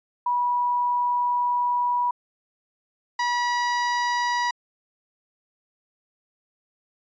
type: tone pair in turn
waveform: sine / 30% pulse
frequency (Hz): 975 / 968.3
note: B5 / B5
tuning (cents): -23 / -34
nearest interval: unison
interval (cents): 11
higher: first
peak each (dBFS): -20 / -19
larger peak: second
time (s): 0.26-2.11 / 3.19-4.51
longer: first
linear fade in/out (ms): 5
effects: resampled to 16000 Hz